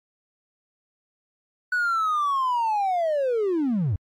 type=linear sweep; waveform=triangle; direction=down; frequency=1490 to 82.4 Hz; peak=-18 dBFS; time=1.72-3.96 s; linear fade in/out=5 ms; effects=tanh soft clip ceiling -16 dBFS + AAC 64 kbps